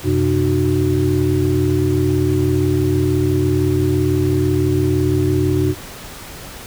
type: tone cluster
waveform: sine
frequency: 91.4 / 129.3 / 303.9 / 369.9 Hz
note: F#2 / C3 / D#4 / F#4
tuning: -21 / -20 / -41 / 0 cents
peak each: -19 dBFS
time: 0.03-5.75 s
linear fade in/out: 50 ms
effects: pink hiss -34 dBFS RMS until 6.66 s